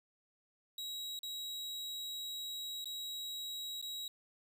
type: tone with dropouts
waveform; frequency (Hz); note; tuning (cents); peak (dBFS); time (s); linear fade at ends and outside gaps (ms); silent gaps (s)
40% pulse; 3848; B7; -46; -39; 0.78-4.08; 2; 1.191-1.231 / 2.844-2.856 / 3.815-3.825
effects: none